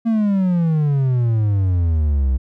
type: exponential sweep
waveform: triangle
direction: down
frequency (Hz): 231.7 to 62.8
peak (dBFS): -12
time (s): 0.05-2.38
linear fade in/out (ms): 20
effects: none